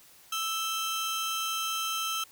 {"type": "tone pair together", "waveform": "sawtooth", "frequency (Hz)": [1318.5, 3141], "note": ["E6", "G7"], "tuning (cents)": [0, 3], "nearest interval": "octave + minor third", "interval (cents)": 1503, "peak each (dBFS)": [-28, -30], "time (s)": [0.32, 2.24], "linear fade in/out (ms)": 5, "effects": ["white hiss -56 dBFS RMS until 2.31 s"]}